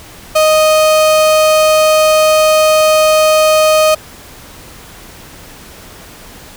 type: tone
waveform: 35% pulse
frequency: 622.3 Hz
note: D#5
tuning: in tune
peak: -5 dBFS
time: 0.35-3.95 s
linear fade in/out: 10 ms
effects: pink hiss -35 dBFS RMS until 6.56 s